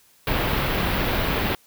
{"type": "band-stop noise", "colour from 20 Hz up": "pink", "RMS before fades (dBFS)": -23, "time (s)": [0.27, 1.55], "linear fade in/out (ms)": 2, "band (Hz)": [3800, 15000], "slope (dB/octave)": 24, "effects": ["white hiss -57 dBFS RMS until 1.66 s"]}